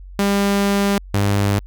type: tone pair in turn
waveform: sawtooth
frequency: 200 / 100.75 Hz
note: G3 / G2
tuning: +35 / +48 cents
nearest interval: octave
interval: 1187 cents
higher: first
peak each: -11 / -11 dBFS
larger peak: neither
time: 0.19-0.98 / 1.14-1.59 s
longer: first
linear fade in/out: 0 ms
effects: added 46 Hz sine -34 dBFS peak until 1.66 s